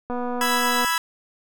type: click train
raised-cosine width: 1 ms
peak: -16 dBFS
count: 184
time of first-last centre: 0.1-0.847 s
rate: 245 Hz
type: chord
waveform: sawtooth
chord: E major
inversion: second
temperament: equal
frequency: 987.8 / 1318.5 / 1661.2 Hz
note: B5 / E6 / G#6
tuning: 0 / 0 / 0 cents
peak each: -20 / -22 / -22 dBFS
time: 0.41-0.98 s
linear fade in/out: 2 ms
effects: none